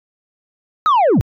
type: linear sweep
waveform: sine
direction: down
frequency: 1308 to 74.2 Hz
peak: -7 dBFS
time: 0.86-1.21 s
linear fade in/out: 0 ms
effects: tanh soft clip ceiling -9 dBFS